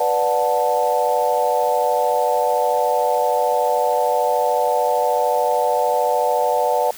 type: chord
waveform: sine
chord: B minor seventh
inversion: none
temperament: equal with one note detuned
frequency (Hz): 493.9 / 587.3 / 728.5 / 880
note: B4 / D5 / F#5 / A5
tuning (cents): 0 / 0 / -27 / 0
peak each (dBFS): -21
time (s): 0-6.91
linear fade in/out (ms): 5
effects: white hiss -38 dBFS RMS until 6.97 s